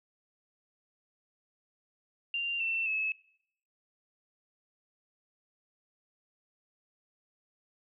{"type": "tone with pitch steps", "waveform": "sine", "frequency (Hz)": [2782, 2686, 2593], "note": ["F7", "E7", "E7"], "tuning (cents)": [-7, 32, -29], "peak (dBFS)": -29, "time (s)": [2.34, 3.12], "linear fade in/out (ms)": 2, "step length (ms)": 260, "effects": ["noise-tail reverb RT60 0.7 s tail -20 dB re dry"]}